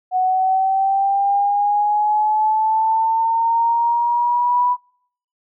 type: linear sweep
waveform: sine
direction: up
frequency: 737 to 987.8 Hz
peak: -14 dBFS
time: 0.11-4.77 s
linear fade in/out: 50 ms
effects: noise-tail reverb RT60 0.6 s tail -23 dB re dry